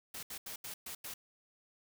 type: noise bursts at uneven times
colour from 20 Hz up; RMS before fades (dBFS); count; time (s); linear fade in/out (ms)
white; -44; 6; 0.14-0.23 / 0.3-0.38 / 0.46-0.56 / 0.64-0.74 / 0.86-0.95 / 1.04-1.14; 5
effects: none